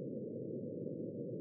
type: band-pass noise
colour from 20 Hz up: white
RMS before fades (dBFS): -43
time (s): 0-1.4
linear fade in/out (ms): 0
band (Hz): 110 to 540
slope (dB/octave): 96
effects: none